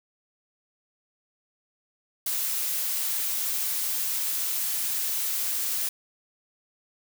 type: noise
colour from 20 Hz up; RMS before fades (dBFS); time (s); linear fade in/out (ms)
blue; -28; 2.26-5.89; 5
effects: none